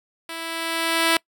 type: tone with level ramp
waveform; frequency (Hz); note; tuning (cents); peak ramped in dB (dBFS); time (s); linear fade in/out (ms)
5% pulse; 329.6; E4; 0; -20 to -4; 0.29-1.17; 2
effects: noise-tail reverb RT60 0.1 s tail -25 dB re dry